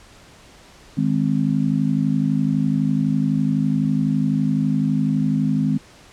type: chord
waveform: sine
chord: Ab major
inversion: second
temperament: just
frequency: 155.74 / 207.7 / 259.6 Hz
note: Eb3 / Ab3 / C4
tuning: +2 / 0 / -13 cents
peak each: -21 dBFS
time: 0.97-5.78 s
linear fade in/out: 10 ms
effects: pink hiss -47 dBFS RMS until 6.12 s + low-pass 8000 Hz 12 dB/octave